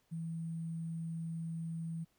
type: tone with sample-and-hold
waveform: sine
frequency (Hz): 164.5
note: E3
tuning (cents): -3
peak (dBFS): -37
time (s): 0.11-2.05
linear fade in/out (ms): 20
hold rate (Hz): 8820
effects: pink hiss -75 dBFS RMS until 2.18 s